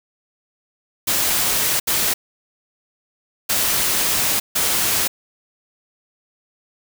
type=noise bursts at uneven times; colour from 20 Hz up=white; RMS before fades=-19 dBFS; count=4; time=1.07-1.8 / 1.87-2.14 / 3.49-4.4 / 4.55-5.08 s; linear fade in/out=10 ms; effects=none